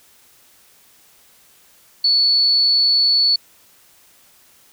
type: tone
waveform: sine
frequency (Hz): 4435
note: C#8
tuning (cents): 0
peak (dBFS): -12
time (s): 2.04-3.36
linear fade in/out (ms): 5
effects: white hiss -52 dBFS RMS until 4.72 s